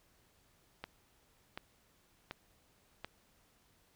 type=click train; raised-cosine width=0.3 ms; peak=-25 dBFS; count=4; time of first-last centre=0.84-3.046 s; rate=1.36 Hz; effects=pink hiss -70 dBFS RMS until 3.95 s